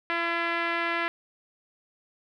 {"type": "tone with low-pass filter", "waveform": "5% pulse", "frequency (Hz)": 338.1, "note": "E4", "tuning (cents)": 44, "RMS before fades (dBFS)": -28, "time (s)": [0.1, 1.08], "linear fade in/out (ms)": 0, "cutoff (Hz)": 2000, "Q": 1.5, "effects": []}